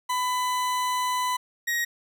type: tone pair in turn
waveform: 40% pulse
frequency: 1000 / 1887.7 Hz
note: B5 / A#6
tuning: +21 / +21 cents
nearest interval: major seventh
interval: 1100 cents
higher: second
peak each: -23 dBFS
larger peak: neither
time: 0.09-1.37 / 1.67-1.85 s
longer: first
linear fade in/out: 10 ms
effects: none